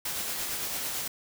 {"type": "noise with tremolo", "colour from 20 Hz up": "white", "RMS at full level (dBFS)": -32, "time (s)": [0.05, 1.08], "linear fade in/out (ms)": 5, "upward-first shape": "sine", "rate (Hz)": 8.9, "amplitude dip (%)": 25, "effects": []}